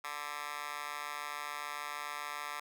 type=tone with high-pass filter; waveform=10% pulse; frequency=146.83 Hz; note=D3; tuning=in tune; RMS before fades=-41 dBFS; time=0.04-2.6 s; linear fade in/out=5 ms; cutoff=1300 Hz; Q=4.8; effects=none